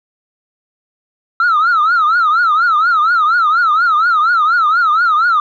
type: tone with vibrato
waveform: sine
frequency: 1318.5 Hz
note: E6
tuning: in tune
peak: -7 dBFS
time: 1.4-5.4 s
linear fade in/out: 2 ms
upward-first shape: triangle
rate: 4.2 Hz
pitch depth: 190 cents each way
effects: tanh soft clip ceiling -7 dBFS